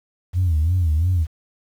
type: tone with vibrato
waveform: sine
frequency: 83.8 Hz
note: E2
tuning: 29 cents sharp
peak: -14 dBFS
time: 0.33-1.27 s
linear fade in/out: 50 ms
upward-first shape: sine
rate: 2.9 Hz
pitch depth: 170 cents each way
effects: tanh soft clip ceiling -12 dBFS + 8-bit